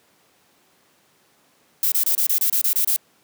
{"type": "noise bursts", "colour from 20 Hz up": "violet", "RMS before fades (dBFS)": -19, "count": 10, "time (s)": [1.83, 2.963], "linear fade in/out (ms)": 2, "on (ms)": 89, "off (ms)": 27, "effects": ["pink hiss -59 dBFS RMS until 3.23 s", "high-pass 200 Hz 12 dB/octave"]}